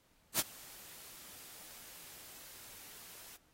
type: noise with ADSR envelope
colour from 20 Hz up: white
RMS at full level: -29 dBFS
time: 0.34-3.37 s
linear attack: 53 ms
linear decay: 32 ms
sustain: -24 dB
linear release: 13 ms
effects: pink hiss -71 dBFS RMS until 3.53 s + AAC 48 kbps